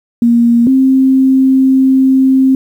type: tone pair in turn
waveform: sine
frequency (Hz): 235.5 / 264.3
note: A#3 / C4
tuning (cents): +18 / +18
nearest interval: major second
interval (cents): 200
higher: second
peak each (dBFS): -5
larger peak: neither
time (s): 0.22-0.67 / 0.67-2.55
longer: second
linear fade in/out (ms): 2
effects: 7-bit